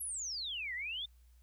sine exponential two-way sweep, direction down then up, 11640 to 1875 to 3651 Hz, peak -37 dBFS, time 0-1.06 s, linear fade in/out 10 ms, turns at 0.74 s, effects added 60 Hz sine -59 dBFS peak until 1.42 s + white hiss -75 dBFS RMS until 1.42 s

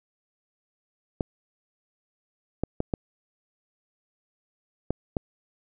clicks, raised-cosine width 2 ms, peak -12 dBFS, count 6, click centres 1.208 / 2.636 / 2.804 / 2.938 / 4.906 / 5.168 s, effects none

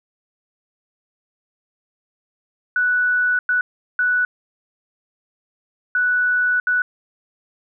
sine tone bursts at uneven times, 1480 Hz, F#6, in tune, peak -15 dBFS, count 5, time 2.76-3.39 / 3.49-3.61 / 3.99-4.25 / 5.95-6.6 / 6.67-6.82 s, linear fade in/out 2 ms, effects none

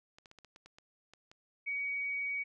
clicks, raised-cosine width 0.2 ms, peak -37 dBFS, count 10, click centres 0.185 / 0.258 / 0.314 / 0.387 / 0.447 / 0.561 / 0.66 / 0.785 / 1.136 / 1.315 s
sine tone, 2256 Hz, C#7, 30 cents sharp, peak -33 dBFS, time 1.66-2.44 s, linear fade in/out 20 ms
effects none

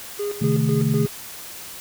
triangle tone with tremolo, 409.9 Hz, G#4, 23 cents flat, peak -21 dBFS, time 0.19-1.08 s, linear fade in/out 10 ms, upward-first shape square, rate 4 Hz, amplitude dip 70%
sine chord, A diminished, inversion first, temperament equal with one note detuned, 130.81 / 152.54 / 220 Hz, C3 / Eb3 / A3, 0 / -34 / 0 cents, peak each -22 / -21 / -22 dBFS, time 0.41-1.06 s, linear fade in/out 10 ms
effects white hiss -37 dBFS RMS until 1.8 s

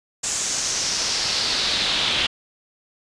brown noise with band-pass filter sweep, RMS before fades -23 dBFS, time 0.23-2.27 s, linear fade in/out 10 ms, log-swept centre 7400 to 3300 Hz, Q 3.2, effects resampled to 22050 Hz

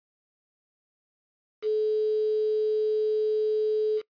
sine tone with quantisation, 430 Hz, A4, 40 cents flat, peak -22 dBFS, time 1.62-4.02 s, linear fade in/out 50 ms, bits 7, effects noise-tail reverb RT60 0.1 s tail -22 dB re dry + resampled to 11025 Hz

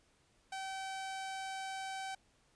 sawtooth tone, 769 Hz, G5, 33 cents flat, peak -36 dBFS, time 0.52-2.15 s, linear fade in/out 5 ms, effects pink hiss -71 dBFS RMS until 2.55 s + resampled to 22050 Hz

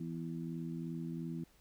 harmonic tone, 82.9 Hz, E2, 10 cents sharp, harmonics 2 / 3 / 4, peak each -40 / -44 / -46 dBFS, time 0-1.44 s, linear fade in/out 5 ms, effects added 50 Hz sine -69 dBFS peak until 1.6 s + pink hiss -68 dBFS RMS until 1.6 s

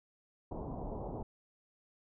pink low-pass noise, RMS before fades -41 dBFS, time 0.51-1.23 s, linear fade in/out 5 ms, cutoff 950 Hz, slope 48 dB/octave, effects none

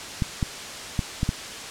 clicks, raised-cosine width 5 ms, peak -10 dBFS, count 5, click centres 0.222 / 0.428 / 0.992 / 1.231 / 1.291 s, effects white hiss -35 dBFS RMS until 1.7 s + low-pass 7000 Hz 12 dB/octave

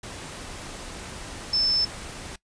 sine tone in noise, 5274 Hz, E8, in tune, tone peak -20 dBFS, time 1.53-1.85 s, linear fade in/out 5 ms, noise pink, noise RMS -38 dBFS, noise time 0.03-2.36 s, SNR +15 dB, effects noise-tail reverb RT60 0.1 s tail -20 dB re dry + resampled to 22050 Hz

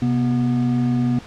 triangle tone pair together, 128.78 / 243.1 Hz, C3 / B3, -27 / -27 cents, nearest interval major seventh, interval 1100 cents, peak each -19 / -16 dBFS, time 0.02-1.19 s, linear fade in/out 2 ms, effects pink hiss -41 dBFS RMS until 1.26 s + low-pass 5000 Hz 12 dB/octave

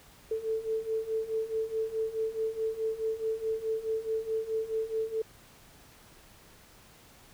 sine beating tone pair, 440 / 444.7 Hz, A4 / A4, 0 / +18 cents, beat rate 4.7 Hz, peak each -34 / -31 dBFS, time 0.31-5.22 s, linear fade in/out 5 ms, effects pink hiss -56 dBFS RMS until 7.33 s

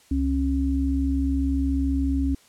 sine tone pair together, 68.15 / 272.6 Hz, C#2 / C#4, -29 / -29 cents, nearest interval 2 octaves, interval 2400 cents, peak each -23 dBFS, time 0.11-2.35 s, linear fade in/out 5 ms, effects white hiss -56 dBFS RMS until 2.48 s + low-pass 10000 Hz 12 dB/octave

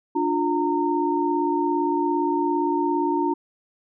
sine tone cluster, 294.6 / 352.1 / 918 Hz, D4 / F4 / A#5, +6 / +14 / -27 cents, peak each -24 dBFS, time 0.15-3.34 s, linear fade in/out 10 ms, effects none

